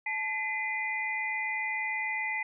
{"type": "tone cluster", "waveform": "sine", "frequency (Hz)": [868, 2032, 2421], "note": ["A5", "B6", "D#7"], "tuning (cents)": [-24, 49, -48], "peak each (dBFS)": [-37, -31, -37], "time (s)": [0.06, 2.43], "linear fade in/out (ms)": 5, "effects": []}